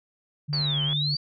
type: tone with vibrato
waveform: sine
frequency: 146.8 Hz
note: D3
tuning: in tune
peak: -26 dBFS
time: 0.48-1.16 s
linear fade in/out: 20 ms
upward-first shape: sine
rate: 2.6 Hz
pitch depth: 12 cents each way
type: click train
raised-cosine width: 0.5 ms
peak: -26 dBFS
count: 55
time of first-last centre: 0.53-0.93 s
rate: 135 Hz
type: exponential two-way sweep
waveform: sine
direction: down then up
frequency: 4699 to 3011 to 4699 Hz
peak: -25 dBFS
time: 0.53-1.17 s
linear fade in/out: 5 ms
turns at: 0.83 s
effects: none